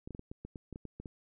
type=clicks; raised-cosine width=3 ms; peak=-30 dBFS; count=12; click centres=0.075 / 0.107 / 0.149 / 0.194 / 0.315 / 0.45 / 0.558 / 0.727 / 0.759 / 0.853 / 1 / 1.058 s; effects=none